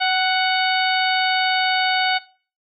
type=harmonic tone with a mistuned harmonic; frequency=741 Hz; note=F#5; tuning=2 cents sharp; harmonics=1 / 2 / 3 / 4 / 5 / 6; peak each=-20 / -23 / -25 / -26 / -27 / -28 dBFS; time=0-2.19 s; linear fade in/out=20 ms; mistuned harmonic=1; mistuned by=+21 cents; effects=noise-tail reverb RT60 0.4 s tail -20 dB re dry + AAC 48 kbps